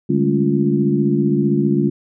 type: tone cluster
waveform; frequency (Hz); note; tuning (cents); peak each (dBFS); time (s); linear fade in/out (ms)
sine; 146.5 / 200.3 / 215.6 / 282.3 / 349.5; D3 / G3 / A3 / C#4 / F4; -4 / +38 / -35 / +32 / +1; -20; 0.09-1.9; 10
effects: none